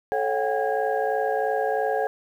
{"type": "tone cluster", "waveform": "sine", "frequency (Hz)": [435.9, 548, 731, 794, 1642], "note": ["A4", "C#5", "F#5", "G5", "G#6"], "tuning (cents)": [-16, -20, -21, 22, -20], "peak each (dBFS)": [-26, -27, -27, -28, -33], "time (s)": [0.12, 2.07], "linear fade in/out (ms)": 0, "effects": ["tanh soft clip ceiling -11 dBFS", "9-bit"]}